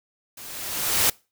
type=noise with level ramp; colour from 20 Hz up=white; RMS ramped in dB=-41 to -18 dBFS; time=0.37-1.1 s; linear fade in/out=5 ms; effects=noise-tail reverb RT60 0.3 s tail -24 dB re dry